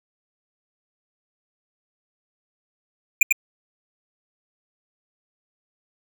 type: tone with echo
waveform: square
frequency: 2413 Hz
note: D7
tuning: 46 cents sharp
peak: -10 dBFS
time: 3.21-3.23 s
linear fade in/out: 5 ms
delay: 96 ms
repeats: 1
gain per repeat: -4 dB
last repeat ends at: 3.326 s
effects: none